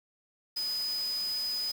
sine tone in noise, 5000 Hz, D#8, 8 cents sharp, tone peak -30 dBFS, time 0.56-1.72 s, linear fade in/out 10 ms, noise white, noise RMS -44 dBFS, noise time 0.56-1.72 s, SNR +11 dB, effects none

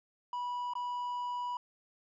triangle tone with dropouts, 979 Hz, B5, 15 cents flat, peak -32 dBFS, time 0.33-1.57 s, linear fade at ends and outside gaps 2 ms, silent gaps 0.736-0.753 s, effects resampled to 16000 Hz

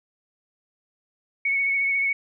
sine tone with vibrato, 2217 Hz, C#7, in tune, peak -20 dBFS, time 1.45-2.13 s, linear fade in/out 5 ms, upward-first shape triangle, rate 14 Hz, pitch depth 25 cents each way, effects none

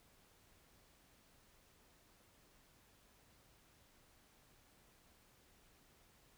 silence, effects pink hiss -69 dBFS RMS until 6.37 s

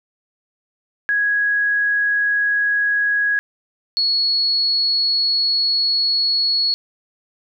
sine tone pair in turn, 1661.2 / 4360 Hz, G#6 / C#8, 0 / -29 cents, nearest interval octave + perfect fourth, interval 1671 cents, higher second, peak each -15 dBFS, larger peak neither, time 1.09-3.39 / 3.97-6.74 s, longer second, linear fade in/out 0 ms, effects none

